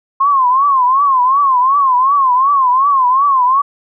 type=tone with vibrato; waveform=sine; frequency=1064 Hz; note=C6; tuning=29 cents sharp; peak=-8 dBFS; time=0.2-3.62 s; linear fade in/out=10 ms; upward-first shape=triangle; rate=2.7 Hz; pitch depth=160 cents each way; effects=none